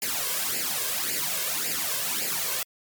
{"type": "noise with flanger", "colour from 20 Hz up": "white", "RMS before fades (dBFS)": -28, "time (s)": [0.02, 2.63], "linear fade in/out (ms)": 2, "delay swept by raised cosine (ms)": [0.41, 1.91], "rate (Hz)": 1.8, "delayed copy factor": 0.75, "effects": ["high-pass 150 Hz 12 dB/octave", "MP3 96 kbps"]}